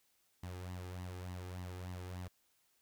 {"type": "tone with flanger", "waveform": "sawtooth", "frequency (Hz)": 90.6, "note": "F#2", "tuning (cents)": -36, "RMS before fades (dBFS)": -45, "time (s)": [0.43, 2.28], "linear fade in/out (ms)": 5, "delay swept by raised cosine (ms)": [1, 2.5], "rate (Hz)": 3.4, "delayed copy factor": 0.6, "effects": ["white hiss -75 dBFS RMS until 2.81 s"]}